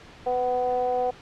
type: ring-modulated tone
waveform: triangle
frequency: 124.4 Hz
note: B2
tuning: 13 cents sharp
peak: -17 dBFS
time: 0.26-1.11 s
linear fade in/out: 10 ms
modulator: 624 Hz
effects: pink hiss -47 dBFS RMS until 1.21 s + low-pass 4000 Hz 12 dB/octave